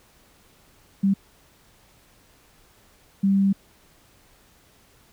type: tone bursts at uneven times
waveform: sine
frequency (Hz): 196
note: G3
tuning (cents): 0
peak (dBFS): -16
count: 2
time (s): 1.03-1.14 / 3.23-3.53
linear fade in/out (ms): 10
effects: pink hiss -57 dBFS RMS until 5.12 s